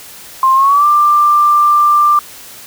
sine tone with pitch glide, 1056 to 1185.3 Hz, C6 to D6, +16 to +16 cents, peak -6 dBFS, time 0.43-2.19 s, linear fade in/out 2 ms, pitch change +200 cents, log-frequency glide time 0.54-0.86 s, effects white hiss -34 dBFS RMS until 2.66 s

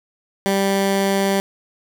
15% pulse tone, 196 Hz, G3, in tune, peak -10 dBFS, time 0.46-1.4 s, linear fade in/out 0 ms, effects none

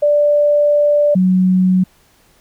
sine tone pair in turn, 587.3 / 184.99 Hz, D5 / F#3, 0 / 0 cents, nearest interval octave + minor sixth, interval 2000 cents, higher first, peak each -9 dBFS, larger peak neither, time 0.02-1.15 / 1.15-1.84 s, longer first, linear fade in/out 10 ms, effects pink hiss -53 dBFS RMS until 2.4 s

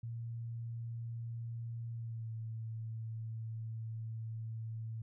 sine tone with pitch glide, 116 to 112.18 Hz, A#2 to A2, -8 to +34 cents, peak -39 dBFS, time 0.03-5.02 s, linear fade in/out 5 ms, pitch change -58 cents, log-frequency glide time 1.92-2.33 s, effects none

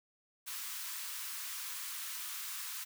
white high-pass noise, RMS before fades -42 dBFS, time 0.46-2.85 s, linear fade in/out 20 ms, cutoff 980 Hz, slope 48 dB/octave, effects none

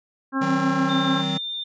harmonic tone, 268.5 Hz, C4, 45 cents sharp, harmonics 1 / 2 / 3 / 4 / 5 / 6, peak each -22 / -35 / -34 / -28 / -31 / -31 dBFS, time 0.32-1.24 s, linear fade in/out 50 ms
square chord, C diminished, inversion first, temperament just, 156.98 / 188.37 / 261.6 Hz, Eb3 / Gb3 / C4, +16 / +31 / 0 cents, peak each -29 dBFS, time 0.41-1.38 s, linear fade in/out 10 ms
sine tone, 3604 Hz, A7, 41 cents sharp, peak -27 dBFS, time 0.89-1.64 s, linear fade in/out 10 ms
effects resampled to 16000 Hz

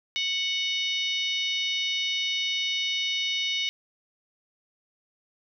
harmonic tone with a mistuned harmonic, 740 Hz, F#5, in tune, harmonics 3 / 4 / 5 / 6 / 7 / 8, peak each -31 / -29 / -30 / -41 / -41 / -41 dBFS, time 0.16-3.69 s, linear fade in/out 0 ms, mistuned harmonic 6, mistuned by -31 cents, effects none

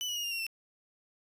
30% pulse tone with pitch steps, 2989 / 2926 / 2864 / 2803 / 2744 / 2686 Hz, F#7 / F#7 / F7 / F7 / F7 / E7, +17 / -20 / +43 / +6 / -31 / +32 cents, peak -30 dBFS, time 0.01-0.466 s, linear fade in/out 0 ms, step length 76 ms, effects resampled to 32000 Hz

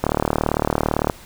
click train, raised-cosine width 1 ms, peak -3 dBFS, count 41, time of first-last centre 0.04-1.098 s, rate 37.8 Hz, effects pink hiss -43 dBFS RMS until 1.25 s

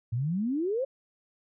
sine exponential sweep, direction up, 109.8 to 558 Hz, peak -26 dBFS, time 0.12-0.85 s, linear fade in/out 10 ms, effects none

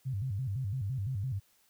sine tone with vibrato, 114.2 Hz, A#2, 35 cents flat, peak -31 dBFS, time 0.05-1.4 s, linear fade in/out 20 ms, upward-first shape square, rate 5.9 Hz, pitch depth 250 cents each way, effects white hiss -68 dBFS RMS until 1.69 s

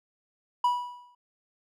triangle tone with exponential decay, 978 Hz, B5, 17 cents flat, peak -17 dBFS, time 0.64-1.15 s, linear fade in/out 5 ms, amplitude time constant 110 ms, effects none

